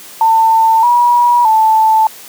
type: tone with pitch steps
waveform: sine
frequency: 896 / 963 / 879 Hz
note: A5 / B5 / A5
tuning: +31 / -44 / -2 cents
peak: -6 dBFS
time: 0.21-2.07 s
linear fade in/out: 2 ms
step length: 620 ms
effects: white hiss -34 dBFS RMS until 2.28 s + high-pass 150 Hz 12 dB/octave